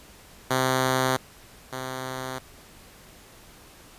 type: tone pair in turn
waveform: 5% pulse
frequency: 130 / 130 Hz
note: C3 / C3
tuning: -11 / -11 cents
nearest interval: unison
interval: 0 cents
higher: neither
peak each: -10 / -20 dBFS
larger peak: first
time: 0.5-1.17 / 1.72-2.39 s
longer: neither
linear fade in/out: 10 ms
effects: pink hiss -50 dBFS RMS until 3.98 s + resampled to 32000 Hz